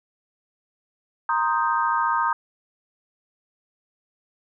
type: chord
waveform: sine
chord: C minor seventh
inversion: third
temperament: equal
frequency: 932.3 / 1046.5 / 1244.5 / 1568 Hz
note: Bb5 / C6 / Eb6 / G6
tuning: 0 / 0 / 0 / 0 cents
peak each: -23 / -27 / -24 / -28 dBFS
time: 1.29-2.33 s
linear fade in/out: 2 ms
effects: none